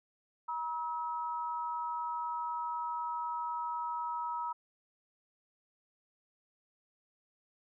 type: tone pair together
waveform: sine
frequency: 956 / 1288 Hz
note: A#5 / E6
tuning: +43 / -41 cents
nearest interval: perfect fourth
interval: 516 cents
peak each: -35 / -39 dBFS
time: 0.48-4.53 s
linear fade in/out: 10 ms
effects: none